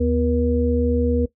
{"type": "tone cluster", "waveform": "sine", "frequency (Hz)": [76.2, 246.1, 478.5], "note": ["D#2", "B3", "A#4"], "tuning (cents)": [-36, -6, 45], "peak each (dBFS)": -21, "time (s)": [0, 1.26], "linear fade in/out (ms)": 10, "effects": ["noise-tail reverb RT60 0.1 s tail -17 dB re dry"]}